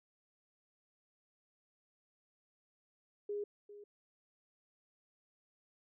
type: tone with echo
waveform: sine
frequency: 411.3 Hz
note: G#4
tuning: 17 cents flat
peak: -36 dBFS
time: 3.29-3.44 s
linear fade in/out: 5 ms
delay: 400 ms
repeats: 1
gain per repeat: -14 dB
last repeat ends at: 3.84 s
effects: none